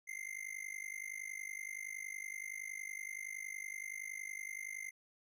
square tone with amplitude modulation, 2093 Hz, C7, in tune, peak -39 dBFS, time 0.07-4.91 s, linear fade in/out 20 ms, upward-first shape sine, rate 50.7 Hz, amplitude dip 95%, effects resampled to 32000 Hz

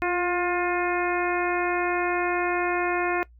harmonic tone with a mistuned harmonic, 355.1 Hz, F4, 29 cents sharp, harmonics 1 / 2 / 3 / 4 / 5 / 6 / 7, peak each -26 / -29 / -31 / -32 / -33 / -34 / -34 dBFS, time 0.02-3.23 s, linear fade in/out 0 ms, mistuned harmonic 1, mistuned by -27 cents, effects noise-tail reverb RT60 0.1 s tail -20 dB re dry + added 59 Hz sine -49 dBFS peak until 3.39 s

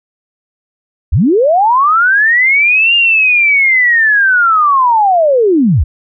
sine linear two-way sweep, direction up then down, 50.2 to 2822 to 50.2 Hz, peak -6 dBFS, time 1.12-5.84 s, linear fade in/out 10 ms, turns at 2.95 s, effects none

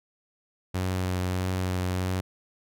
sawtooth tone with vibrato, 92 Hz, F#2, 9 cents flat, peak -22 dBFS, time 0.74-2.21 s, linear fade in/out 10 ms, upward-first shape triangle, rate 1.6 Hz, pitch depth 18 cents each way, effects none

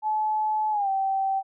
sine tone with pitch glide, 860 to 775.1 Hz, A5 to G5, -40 to -20 cents, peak -22 dBFS, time 0.02-1.43 s, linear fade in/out 50 ms, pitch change -180 cents, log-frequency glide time 0.71-0.89 s, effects none

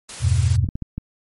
white noise, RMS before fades -34 dBFS, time 0.09-0.56 s, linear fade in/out 2 ms
sine chord, E minor, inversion none, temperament equal, 82.41 / 98 / 123.47 Hz, E2 / G2 / B2, 0 / 0 / 0 cents, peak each -19 dBFS, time 0.2-0.68 s, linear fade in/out 50 ms
clicks, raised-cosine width 5 ms, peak -14 dBFS, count 5, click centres 0.643 / 0.688 / 0.755 / 0.823 / 0.98 s
effects MP3 48 kbps

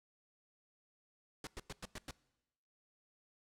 pink noise bursts, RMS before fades -45 dBFS, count 6, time 1.44-2.11 s, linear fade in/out 2 ms, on 30 ms, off 98 ms, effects noise-tail reverb RT60 1.0 s tail -22 dB re dry + low-pass 9000 Hz 12 dB/octave

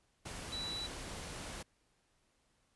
sine tone in noise, 3942 Hz, B7, 4 cents flat, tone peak -39 dBFS, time 0.52-0.87 s, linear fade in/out 10 ms, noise pink, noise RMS -45 dBFS, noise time 0.25-1.63 s, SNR +3 dB, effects pink hiss -75 dBFS RMS until 2.75 s + resampled to 24000 Hz

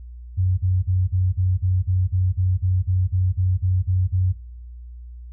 sine tone bursts, 92.5 Hz, F#2, in tune, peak -16 dBFS, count 16, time 0.37-4.33 s, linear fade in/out 20 ms, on 210 ms, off 40 ms, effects noise-tail reverb RT60 0.9 s tail -25 dB re dry + added 60 Hz sine -35 dBFS peak until 5.32 s

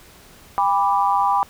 sine chord, G major, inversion none, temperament equal with one note detuned, 802.8 / 987.8 / 1174.7 Hz, G5 / B5 / D6, +41 / 0 / 0 cents, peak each -19 / -19 / -22 dBFS, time 0.58-1.43 s, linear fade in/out 0 ms, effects pink hiss -47 dBFS RMS until 1.49 s

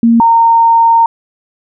sine tone pair in turn, 231.5 / 919.6 Hz, A#3 / A#5, -12 / -24 cents, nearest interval 2 octaves, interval 2388 cents, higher second, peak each -4 dBFS, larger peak neither, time 0.03-0.2 / 0.2-1.06 s, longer second, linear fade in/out 2 ms, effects none

